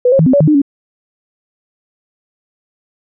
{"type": "tone with pitch steps", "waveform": "sine", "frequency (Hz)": [496, 541, 160.3, 258.6, 569, 154.9, 303, 281.1], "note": ["B4", "C#5", "E3", "C4", "C#5", "D#3", "D#4", "C#4"], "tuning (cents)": [7, -42, -48, -20, 45, -7, -46, 24], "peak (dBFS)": -6, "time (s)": [0.05, 0.618], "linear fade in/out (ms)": 5, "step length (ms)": 71, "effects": []}